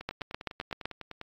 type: two click trains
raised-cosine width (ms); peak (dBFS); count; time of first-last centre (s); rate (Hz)
0.3; -16 / -24; 7 / 13; 0.09-0.855 / 0.01-1.214; 7.84 / 9.97
effects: AAC 64 kbps